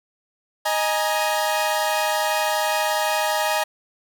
sawtooth chord, D# suspended fourth, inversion none, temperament equal with one note detuned, 622.3 / 830.6 / 942.6 Hz, D#5 / G#5 / A#5, 0 / 0 / +19 cents, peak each -20 / -20 / -22 dBFS, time 0.65-3.64 s, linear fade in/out 10 ms, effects none

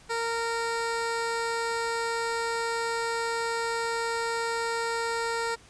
15% pulse tone, 461.7 Hz, A#4, 17 cents flat, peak -21 dBFS, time 0.09-5.56 s, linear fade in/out 20 ms, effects pink hiss -54 dBFS RMS until 5.69 s + resampled to 22050 Hz

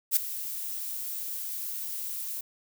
violet noise with ADSR envelope, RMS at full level -20 dBFS, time 0.11-2.41 s, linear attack 52 ms, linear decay 11 ms, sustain -15 dB, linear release 5 ms, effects none

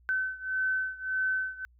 sine beating tone pair, 1524 / 1525.7 Hz, G6 / G6, -49 / -47 cents, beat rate 1.7 Hz, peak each -30 / -32 dBFS, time 0.09-1.65 s, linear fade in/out 0 ms, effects added 60 Hz sine -58 dBFS peak until 1.79 s

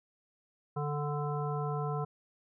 harmonic tone, 146.83 Hz, D3, in tune, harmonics 1 / 3 / 5 / 7 / 9, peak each -33 / -38 / -40 / -41 / -43 dBFS, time 0.76-2.05 s, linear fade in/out 10 ms, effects none

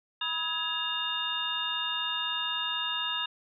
sine tone cluster, 976 / 1275 / 1666 / 2815 / 3651 Hz, B5 / D#6 / G#6 / F7 / A#7, -21 / +42 / +5 / +13 / -37 cents, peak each -38 / -39 / -37 / -33 / -33 dBFS, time 0.21-3.26 s, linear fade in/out 5 ms, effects none

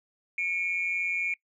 sine tone pair together, 2217 / 2394 Hz, C#7 / D7, 0 / +33 cents, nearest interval minor second, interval 133 cents, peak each -29 / -28 dBFS, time 0.38-1.34 s, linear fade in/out 2 ms, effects noise-tail reverb RT60 0.1 s tail -24 dB re dry + tanh soft clip ceiling -20 dBFS

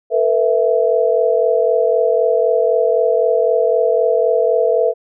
sine chord, A suspended second, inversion none, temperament equal with one note detuned, 450 / 493.9 / 659.3 Hz, A4 / B4 / E5, +39 / 0 / 0 cents, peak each -16 dBFS, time 0.1-4.94 s, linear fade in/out 50 ms, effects none

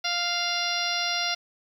harmonic tone with a mistuned harmonic, 698.5 Hz, F5, in tune, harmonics 1 / 2 / 3 / 4 / 5 / 6 / 7 / 8, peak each -33 / -33 / -33 / -33 / -33 / -33 / -33 / -33 dBFS, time 0.04-1.35 s, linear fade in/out 10 ms, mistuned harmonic 6, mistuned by -19 cents, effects 9-bit

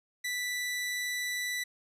sawtooth tone, 1975.5 Hz, B6, in tune, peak -28 dBFS, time 0.24-1.64 s, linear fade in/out 10 ms, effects resampled to 32000 Hz + 11-bit

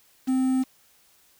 triangle tone with quantisation, 260 Hz, C4, 11 cents flat, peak -18 dBFS, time 0.27-0.64 s, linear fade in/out 20 ms, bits 7, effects white hiss -60 dBFS RMS until 1.39 s

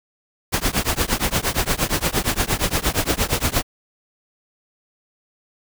pink noise with tremolo, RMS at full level -17 dBFS, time 0.52-3.63 s, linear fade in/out 20 ms, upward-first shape triangle, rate 8.6 Hz, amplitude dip 100%, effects none

